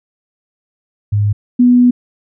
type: tone pair in turn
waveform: sine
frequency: 103.4 / 245.9 Hz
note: G#2 / B3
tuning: -7 / -7 cents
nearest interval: octave + minor third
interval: 1500 cents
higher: second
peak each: -10 / -5 dBFS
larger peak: second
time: 1.12-1.33 / 1.59-1.91 s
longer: second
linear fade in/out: 10 ms
effects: none